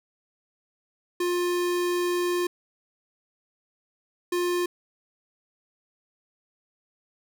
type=tone bursts at uneven times; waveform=square; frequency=353.4 Hz; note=F4; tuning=21 cents sharp; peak=-24 dBFS; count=2; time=1.2-2.47 / 4.32-4.66 s; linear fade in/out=5 ms; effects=none